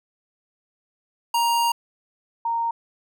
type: tone pair in turn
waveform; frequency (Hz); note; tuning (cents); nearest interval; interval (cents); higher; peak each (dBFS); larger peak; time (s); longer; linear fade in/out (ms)
square / sine; 937 / 926.2; A#5 / A#5; +9 / -11; unison; 20; first; -19 / -21; first; 1.34-1.72 / 2.45-2.71; first; 5
effects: none

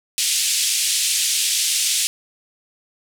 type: band-pass noise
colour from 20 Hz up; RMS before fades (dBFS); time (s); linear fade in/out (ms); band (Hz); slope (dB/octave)
white; -20; 0.18-2.07; 0; 2600 to 9700; 24
effects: none

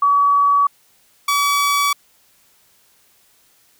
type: tone pair in turn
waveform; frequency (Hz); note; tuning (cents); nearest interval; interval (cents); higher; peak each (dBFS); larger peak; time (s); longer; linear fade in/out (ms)
sine / sawtooth; 1137 / 1141.9; C#6 / D6; +44 / -49; unison; 7; second; -11; neither; 0.02-0.67 / 1.28-1.93; neither; 5
effects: white hiss -56 dBFS RMS until 3.79 s

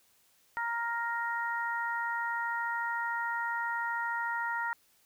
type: harmonic tone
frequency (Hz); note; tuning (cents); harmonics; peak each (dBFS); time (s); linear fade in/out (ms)
466.9; A#4; +3; 2 / 3 / 4; -34 / -35 / -36; 0.57-4.73; 0
effects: white hiss -67 dBFS RMS until 5.05 s

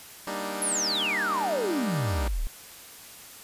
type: chord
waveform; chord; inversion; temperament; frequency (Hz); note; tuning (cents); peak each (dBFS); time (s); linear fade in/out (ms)
10% pulse; Eb major seventh; first; equal; 196 / 233.1 / 293.7 / 311.1; G3 / Bb3 / D4 / Eb4; 0 / 0 / 0 / 0; -27 / -31 / -29 / -29; 0.27-2.28; 2
type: exponential sweep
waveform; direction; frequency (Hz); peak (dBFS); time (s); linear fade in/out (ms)
sine; down; 11175 to 30.64; -25; 0.62-2.47; 0
effects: white hiss -46 dBFS RMS until 3.43 s + resampled to 32000 Hz

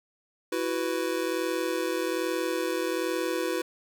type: chord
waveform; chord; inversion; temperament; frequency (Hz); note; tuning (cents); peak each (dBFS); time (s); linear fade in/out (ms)
square; E suspended second; none; just; 329.6 / 370.8 / 494.4; E4 / F#4 / B4; 0 / +4 / +2; -32; 0.52-3.62; 5
effects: none

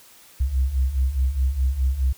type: beating tone pair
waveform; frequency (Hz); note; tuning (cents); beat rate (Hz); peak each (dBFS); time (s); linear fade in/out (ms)
sine; 62.8 / 67.6; B1 / C#2; +30 / -43; 4.8; -23 / -19; 0.4-2.13; 10
effects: tanh soft clip ceiling -13 dBFS + white hiss -50 dBFS RMS until 2.17 s

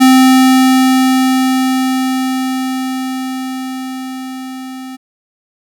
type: tone with level ramp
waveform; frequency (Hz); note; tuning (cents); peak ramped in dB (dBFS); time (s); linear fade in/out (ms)
square; 260; C4; -11; -4 to -26; 0-4.97; 20
effects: none

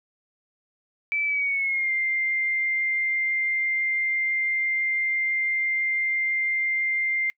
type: tone with pitch glide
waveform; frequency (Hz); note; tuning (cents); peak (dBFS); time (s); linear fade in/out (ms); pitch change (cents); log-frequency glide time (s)
sine; 2315 to 2098; D7 to C7; -25 to +4; -22; 1.12-7.3; 0; -171; 1.25-1.92
effects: noise-tail reverb RT60 0.1 s tail -26 dB re dry

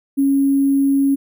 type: tone with sample-and-hold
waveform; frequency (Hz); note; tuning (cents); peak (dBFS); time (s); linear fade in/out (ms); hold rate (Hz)
sine; 276; C#4; -7; -12; 0.17-1.16; 20; 11025
effects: none

